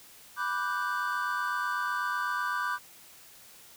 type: chord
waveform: triangle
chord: G major seventh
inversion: first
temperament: equal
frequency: 987.8 / 1174.7 / 1480 / 1568 Hz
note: B5 / D6 / F#6 / G6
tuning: 0 / 0 / 0 / 0 cents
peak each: -33 / -31 / -33 / -33 dBFS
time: 0.36-2.79 s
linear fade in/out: 50 ms
effects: white hiss -53 dBFS RMS until 3.76 s